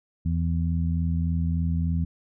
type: harmonic tone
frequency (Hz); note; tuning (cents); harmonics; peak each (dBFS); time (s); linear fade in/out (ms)
83.4; E2; +21; 1 / 2 / 3; -24 / -26 / -35; 0.25-2.05; 10
effects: none